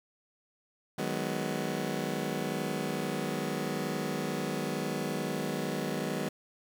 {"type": "chord", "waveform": "20% pulse", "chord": "G# minor seventh", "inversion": "second", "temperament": "just", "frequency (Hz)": [155.74, 186.89, 207.7, 249.2], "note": ["D#3", "F#3", "G#3", "B3"], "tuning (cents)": [2, 18, 0, 16], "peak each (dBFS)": -32, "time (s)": [0.98, 6.29], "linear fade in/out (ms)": 5, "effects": []}